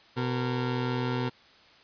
20% pulse tone pair together, 125.35 / 461.1 Hz, B2 / A#4, +26 / -19 cents, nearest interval octave + major seventh, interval 2255 cents, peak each -23 / -30 dBFS, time 0.16-1.3 s, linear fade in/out 20 ms, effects white hiss -56 dBFS RMS until 1.83 s + resampled to 11025 Hz

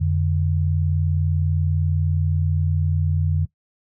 sine tone pair together, 88.1 / 148.17 Hz, F2 / D3, +16 / +16 cents, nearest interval major sixth, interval 900 cents, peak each -19 / -22 dBFS, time 0-3.46 s, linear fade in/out 20 ms, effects noise-tail reverb RT60 0.1 s tail -17 dB re dry

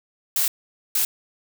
blue noise bursts at uneven times, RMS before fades -21 dBFS, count 2, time 0.36-0.48 / 0.95-1.05 s, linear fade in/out 2 ms, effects none

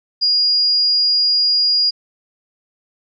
sine tone, 4860 Hz, D#8, 42 cents flat, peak -12 dBFS, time 0.21-1.91 s, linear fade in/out 20 ms, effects none

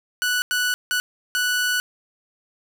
sawtooth tone bursts at uneven times, 1480 Hz, F#6, in tune, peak -16 dBFS, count 4, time 0.22-0.42 / 0.51-0.74 / 0.91-1 / 1.35-1.8 s, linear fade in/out 0 ms, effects none

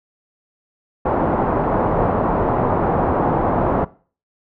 white low-pass noise, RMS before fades -18 dBFS, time 1.05-3.85 s, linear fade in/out 10 ms, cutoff 940 Hz, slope 24 dB/octave, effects noise-tail reverb RT60 0.4 s tail -20 dB re dry

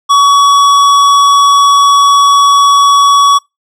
triangle tone with hard clipping, 1129 Hz, C#6, 31 cents sharp, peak -5 dBFS, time 0.09-3.39 s, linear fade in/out 20 ms, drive 16 dB, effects noise-tail reverb RT60 0.2 s tail -24 dB re dry

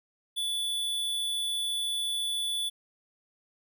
square tone, 3459 Hz, A7, 30 cents flat, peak -29 dBFS, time 0.36-2.7 s, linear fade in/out 20 ms, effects none

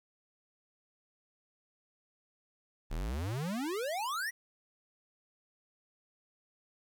square exponential sweep, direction up, 34.24 to 1992 Hz, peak -34 dBFS, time 2.9-4.31 s, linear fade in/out 20 ms, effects 11-bit

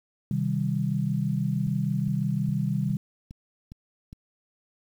sine chord, C minor, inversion none, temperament just, 130.81 / 156.98 / 196.22 Hz, C3 / Eb3 / G3, 0 / +16 / +2 cents, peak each -28 dBFS, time 0.31-2.97 s, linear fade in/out 2 ms
click train, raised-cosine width 5 ms, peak -29 dBFS, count 7, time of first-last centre 1.67-4.129 s, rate 2.44 Hz
effects 9-bit

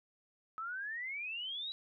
sine exponential sweep, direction up, 1276 to 3951 Hz, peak -38 dBFS, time 0.58-1.72 s, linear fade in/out 0 ms, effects none

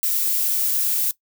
violet noise, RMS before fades -21 dBFS, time 0.03-1.11 s, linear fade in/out 0 ms, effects noise-tail reverb RT60 0.1 s tail -19 dB re dry

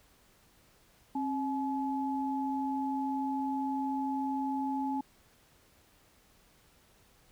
sine tone pair together, 268.7 / 853 Hz, C4 / G#5, +46 / +46 cents, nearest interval octave + minor sixth, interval 2000 cents, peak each -32 / -34 dBFS, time 1.15-5.01 s, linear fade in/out 5 ms, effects pink hiss -64 dBFS RMS until 7.31 s

